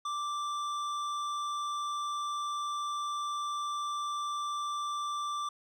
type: tone with hard clipping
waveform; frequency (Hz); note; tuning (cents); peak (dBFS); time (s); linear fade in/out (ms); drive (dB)
sine; 1174.7; D6; 0; -34; 0.05-5.49; 5; 11
effects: none